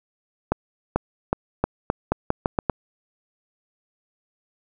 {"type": "accelerating click train", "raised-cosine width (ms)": 1, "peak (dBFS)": -5, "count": 10, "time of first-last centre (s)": [0.52, 2.697], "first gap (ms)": 440, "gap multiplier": 0.84, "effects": []}